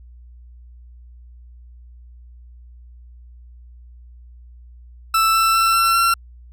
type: tone with pitch steps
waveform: 40% pulse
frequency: 1323 / 1332.2 / 1341.5 / 1350.8 / 1360.2 Hz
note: E6 / E6 / E6 / E6 / F6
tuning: +6 / +18 / +30 / +42 / -46 cents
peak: -13 dBFS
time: 5.14-6.14 s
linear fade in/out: 5 ms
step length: 200 ms
effects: added 60 Hz sine -40 dBFS peak until 6.52 s